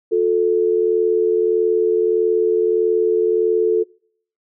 sine tone pair together, 358.4 / 440 Hz, F4 / A4, +45 / 0 cents, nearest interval major third, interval 355 cents, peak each -18 / -15 dBFS, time 0.11-3.84 s, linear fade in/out 20 ms, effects noise-tail reverb RT60 0.6 s tail -26 dB re dry

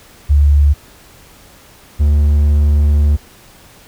sine / triangle tone pair in turn, 72.2 / 73.46 Hz, D2 / D2, -29 / +1 cents, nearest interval unison, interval 30 cents, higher second, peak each -6 dBFS, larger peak neither, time 0.29-0.74 / 1.99-3.17 s, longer second, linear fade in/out 20 ms, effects pink hiss -43 dBFS RMS until 3.87 s

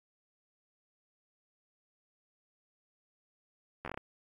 slowing click train, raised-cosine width 0.5 ms, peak -24 dBFS, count 7, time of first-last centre 3.85-3.975 s, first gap 12 ms, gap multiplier 1.22, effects AAC 32 kbps

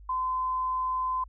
sine tone, 1026 Hz, C6, 34 cents flat, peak -26 dBFS, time 0.09-1.24 s, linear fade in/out 5 ms, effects added 50 Hz sine -46 dBFS peak until 1.28 s

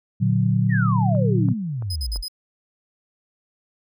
sine chord, Bb augmented, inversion none, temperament equal, 116.54 / 146.83 / 185 Hz, Bb2 / D3 / F#3, 0 / 0 / 0 cents, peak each -19 / -23 / -21 dBFS, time 0.2-1.54 s, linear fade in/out 20 ms
sine exponential sweep, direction down, 1975.5 to 39.46 Hz, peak -24 dBFS, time 0.69-2.24 s, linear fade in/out 50 ms
click train, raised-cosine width 1 ms, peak -26 dBFS, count 4, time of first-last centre 1.15-2.16 s, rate 2.97 Hz
40% pulse tone bursts, 5040 Hz, D#8, 21 cents sharp, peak -27 dBFS, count 4, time 1.9-2.283 s, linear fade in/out 5 ms, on 59 ms, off 49 ms
effects none

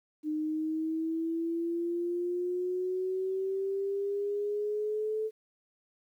sine exponential sweep, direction up, 304.7 to 438 Hz, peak -29 dBFS, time 0.23-5.31 s, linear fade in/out 50 ms, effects 11-bit

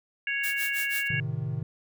harmonic tone, 554.4 Hz, C#5, in tune, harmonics 3 / 4 / 5, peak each -30 / -31 / -32 dBFS, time 0.27-1.2 s, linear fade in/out 2 ms
blue noise with tremolo, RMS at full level -33 dBFS, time 0.43-1.08 s, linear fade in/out 10 ms, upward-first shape sine, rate 6.1 Hz, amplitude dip 95%
triangle chord, A diminished, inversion none, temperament equal, 110 / 130.81 / 155.56 Hz, A2 / C3 / Eb3, 0 / 0 / 0 cents, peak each -32 / -30 / -31 dBFS, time 1.1-1.63 s, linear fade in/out 5 ms
effects none

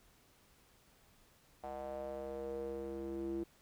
square tone with band-pass filter sweep, 67.6 Hz, C#2, 43 cents flat, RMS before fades -42 dBFS, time 1.63-3.44 s, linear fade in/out 10 ms, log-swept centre 710 to 330 Hz, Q 5.2, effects pink hiss -67 dBFS RMS until 3.61 s

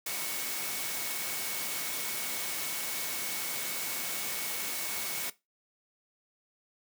sine tone in noise, 2217 Hz, C#7, in tune, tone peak -44 dBFS, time 0.06-5.3 s, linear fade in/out 5 ms, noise white, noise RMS -35 dBFS, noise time 0.06-5.3 s, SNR -12 dB, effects noise-tail reverb RT60 0.2 s tail -17 dB re dry + high-pass 150 Hz 12 dB/octave

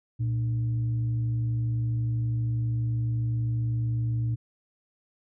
sine tone with frequency modulation, 116.54 Hz, A#2, in tune, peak -24 dBFS, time 0.19-4.36 s, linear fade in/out 20 ms, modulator 181 Hz, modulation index 0.26, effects none

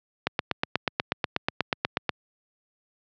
click train, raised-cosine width 0.3 ms, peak -6 dBFS, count 16, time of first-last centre 0.27-2.093 s, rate 8.23 Hz, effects high-pass 100 Hz 12 dB/octave + low-pass 5000 Hz 12 dB/octave

